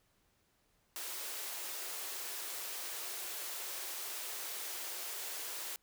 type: high-pass noise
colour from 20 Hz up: white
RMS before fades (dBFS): -42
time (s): 0.96-5.76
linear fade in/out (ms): 0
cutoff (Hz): 320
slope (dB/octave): 96
effects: pink hiss -74 dBFS RMS until 5.82 s